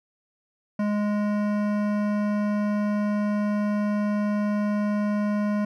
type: tone with hard clipping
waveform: sine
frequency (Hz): 207.7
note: G#3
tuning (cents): 0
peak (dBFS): -24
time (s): 0.79-5.65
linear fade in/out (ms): 5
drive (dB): 15
effects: none